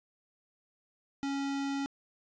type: tone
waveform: square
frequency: 277.2 Hz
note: C#4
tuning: in tune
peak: -32 dBFS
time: 1.23-1.86 s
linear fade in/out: 0 ms
effects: resampled to 16000 Hz + 11-bit